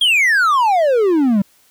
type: exponential sweep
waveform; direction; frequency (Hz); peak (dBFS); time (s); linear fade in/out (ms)
triangle; down; 3322 to 190; -9; 0.01-1.42; 5
effects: white hiss -54 dBFS RMS until 1.7 s